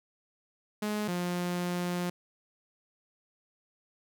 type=tone pair in turn; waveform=sawtooth; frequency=210.5 / 177.01 Hz; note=G#3 / F3; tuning=+24 / +24 cents; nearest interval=minor third; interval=300 cents; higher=first; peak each=-26 dBFS; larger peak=neither; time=0.82-1.08 / 1.08-2.1 s; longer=second; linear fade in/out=5 ms; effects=none